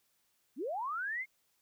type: linear sweep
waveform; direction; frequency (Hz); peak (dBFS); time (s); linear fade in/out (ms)
sine; up; 210.2 to 2179; -34; 0.56-1.26; 50
effects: white hiss -75 dBFS RMS until 1.61 s